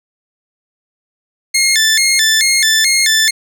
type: tone with vibrato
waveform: 15% pulse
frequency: 1943 Hz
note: B6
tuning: 29 cents flat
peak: -3 dBFS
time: 1.54-3.31 s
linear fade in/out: 10 ms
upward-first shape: square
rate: 2.3 Hz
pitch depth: 170 cents each way
effects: none